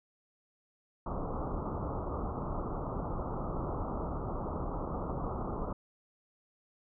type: low-pass noise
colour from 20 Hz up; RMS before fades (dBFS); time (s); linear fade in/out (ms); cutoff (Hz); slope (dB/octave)
pink; -36; 1.06-5.73; 5; 1300; 96
effects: none